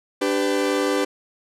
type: chord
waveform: 40% pulse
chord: G major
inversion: second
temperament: equal with one note detuned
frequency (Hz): 293.7 / 392 / 502.2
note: D4 / G4 / B4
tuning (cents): 0 / 0 / +29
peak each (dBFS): -23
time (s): 0.21-1.05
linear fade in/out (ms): 10
effects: low-pass 10000 Hz 12 dB/octave